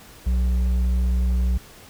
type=tone with hard clipping; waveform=sine; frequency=61.74 Hz; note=B1; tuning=in tune; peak=-19 dBFS; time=0.26-1.58 s; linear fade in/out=10 ms; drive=5 dB; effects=pink hiss -46 dBFS RMS until 1.89 s